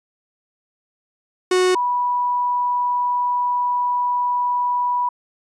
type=tone pair in turn; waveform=45% pulse / sine; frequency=367.2 / 980.3 Hz; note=F#4 / B5; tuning=-13 / -13 cents; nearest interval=octave + perfect fourth; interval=1700 cents; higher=second; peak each=-14 / -17 dBFS; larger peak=first; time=1.51-1.75 / 1.75-5.09 s; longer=second; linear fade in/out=5 ms; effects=resampled to 22050 Hz